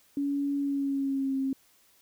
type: tone with pitch glide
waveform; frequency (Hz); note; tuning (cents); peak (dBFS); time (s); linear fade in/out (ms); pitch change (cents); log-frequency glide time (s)
sine; 282.4 to 268.2; C#4 to C4; +32 to +43; -26; 0.17-1.53; 2; -89; 0.58-1.36
effects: white hiss -63 dBFS RMS until 2.01 s